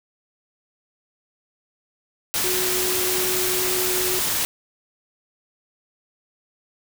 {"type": "tone in noise", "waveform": "sine", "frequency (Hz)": 367.5, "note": "F#4", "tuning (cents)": -12, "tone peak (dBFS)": -26, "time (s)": [2.44, 4.19], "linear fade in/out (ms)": 0, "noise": "white", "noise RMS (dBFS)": -23, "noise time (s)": [2.34, 4.45], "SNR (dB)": -6, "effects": []}